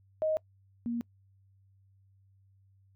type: tone pair in turn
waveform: sine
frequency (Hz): 626 / 235.6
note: D#5 / A#3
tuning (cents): +10 / +19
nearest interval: octave + perfect fourth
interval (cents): 1691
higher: first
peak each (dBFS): -26 / -30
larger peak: first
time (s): 0.22-0.37 / 0.86-1.01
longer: neither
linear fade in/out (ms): 0
effects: noise-tail reverb RT60 0.1 s tail -24 dB re dry + added 97 Hz sine -61 dBFS peak until 2.95 s